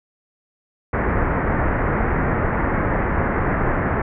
pink low-pass noise, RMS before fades -20 dBFS, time 0.93-4.02 s, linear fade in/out 5 ms, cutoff 2000 Hz, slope 48 dB/octave, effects none

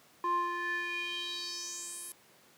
square tone with band-pass filter sweep, 349.2 Hz, F4, in tune, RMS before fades -36 dBFS, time 0.24-2.12 s, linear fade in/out 0 ms, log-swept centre 920 to 11000 Hz, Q 4.5, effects pink hiss -61 dBFS RMS until 2.57 s + high-pass 200 Hz 12 dB/octave

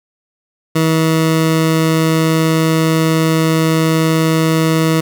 20% pulse tone, 160.6 Hz, E3, 45 cents flat, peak -6 dBFS, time 0.75-5.01 s, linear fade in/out 10 ms, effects none

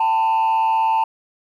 sine tone with frequency modulation, 890 Hz, A5, 20 cents sharp, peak -12 dBFS, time 0-1.04 s, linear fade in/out 5 ms, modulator 116 Hz, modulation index 0.48, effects tanh soft clip ceiling -14 dBFS + 9-bit

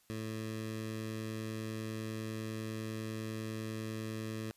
15% pulse tone with notch filter, 110 Hz, A2, in tune, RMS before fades -40 dBFS, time 0.1-4.51 s, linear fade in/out 0 ms, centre 900 Hz, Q 1.8, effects white hiss -69 dBFS RMS until 4.56 s + resampled to 32000 Hz

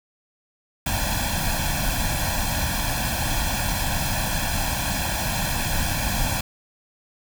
pink noise with comb filter, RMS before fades -24 dBFS, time 0.86-6.41 s, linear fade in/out 5 ms, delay 1.2 ms, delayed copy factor +0.95, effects none

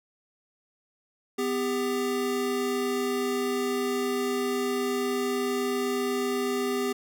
square tone pair together, 251.4 / 399.1 Hz, B3 / G4, +31 / +31 cents, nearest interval minor sixth, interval 800 cents, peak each -31 / -28 dBFS, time 1.38-6.93 s, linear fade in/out 10 ms, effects none

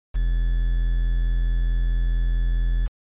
triangle tone with quantisation, 42.29 Hz, E1, 45 cents sharp, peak -16 dBFS, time 0.14-2.88 s, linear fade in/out 20 ms, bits 7, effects resampled to 8000 Hz

